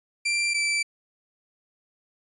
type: tone pair in turn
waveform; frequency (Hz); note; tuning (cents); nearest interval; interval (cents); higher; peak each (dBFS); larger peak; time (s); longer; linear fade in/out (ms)
sawtooth; 2360 / 2329; D7 / D7; +8 / -15; unison; 23; first; -19; neither; 0.25-0.54 / 0.54-0.83; neither; 10
effects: resampled to 24000 Hz